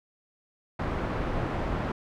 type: low-pass noise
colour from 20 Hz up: pink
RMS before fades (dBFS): -30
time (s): 0.79-1.92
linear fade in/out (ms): 5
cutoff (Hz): 1400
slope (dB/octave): 12
effects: none